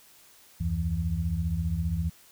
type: tone cluster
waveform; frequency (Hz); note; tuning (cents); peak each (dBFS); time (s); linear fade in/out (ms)
sine; 73.5 / 88.5 / 166.7; D2 / F2 / E3; +2 / +23 / +20; -30; 0.6-2.1; 10
effects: white hiss -56 dBFS RMS until 2.31 s